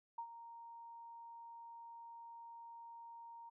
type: tone with ADSR envelope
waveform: sine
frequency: 930 Hz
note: A#5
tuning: 4 cents flat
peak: -40 dBFS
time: 0.18-3.5 s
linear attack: 6 ms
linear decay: 77 ms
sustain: -11 dB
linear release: 15 ms
effects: none